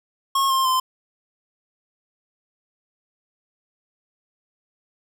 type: tone with pitch steps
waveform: square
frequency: 1087 / 1060.9 / 1035.5 Hz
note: C#6 / C6 / C6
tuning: -34 / +24 / -18 cents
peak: -18 dBFS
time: 0.35-0.8 s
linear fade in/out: 5 ms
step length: 150 ms
effects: none